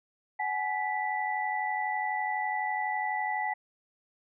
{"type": "tone cluster", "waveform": "sine", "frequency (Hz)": [753, 845, 1974], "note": ["F#5", "G#5", "B6"], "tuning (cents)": [30, 30, -1], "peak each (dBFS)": [-35, -31, -33], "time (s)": [0.39, 3.54], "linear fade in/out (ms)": 10, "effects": []}